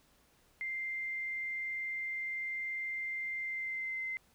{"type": "tone with pitch glide", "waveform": "sine", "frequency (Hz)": [2093, 2070], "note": ["C7", "C7"], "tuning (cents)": [0, -19], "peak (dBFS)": -35, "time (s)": [0.61, 4.17], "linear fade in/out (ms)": 0, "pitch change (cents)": -19, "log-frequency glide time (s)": [3.37, 4.01], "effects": ["pink hiss -68 dBFS RMS until 4.34 s"]}